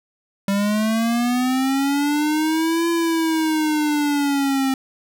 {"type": "linear two-way sweep", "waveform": "square", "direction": "up then down", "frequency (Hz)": [196, 338.7, 264.6], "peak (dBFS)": -18, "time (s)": [0.48, 4.74], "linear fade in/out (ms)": 2, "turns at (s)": 2.89, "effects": []}